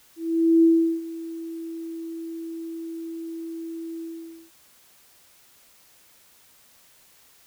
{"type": "tone with ADSR envelope", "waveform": "sine", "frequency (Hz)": 329.6, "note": "E4", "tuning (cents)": 0, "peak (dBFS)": -12, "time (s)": [0.16, 4.51], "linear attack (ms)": 470, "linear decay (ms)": 380, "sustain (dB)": -19, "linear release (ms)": 490, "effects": ["white hiss -56 dBFS RMS until 7.46 s"]}